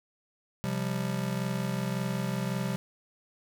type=chord; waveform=square; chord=C suspended fourth; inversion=none; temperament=just; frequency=130.81 / 174.42 / 196.22 Hz; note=C3 / F3 / G3; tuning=0 / -2 / +2 cents; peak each=-34 / -35 / -34 dBFS; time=0.64-2.76 s; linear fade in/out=0 ms; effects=none